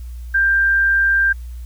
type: tone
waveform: sine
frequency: 1585 Hz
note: G6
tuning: 19 cents sharp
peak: -12 dBFS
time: 0.34-1.33 s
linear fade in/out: 10 ms
effects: added 60 Hz sine -28 dBFS peak until 1.65 s + white hiss -53 dBFS RMS until 1.65 s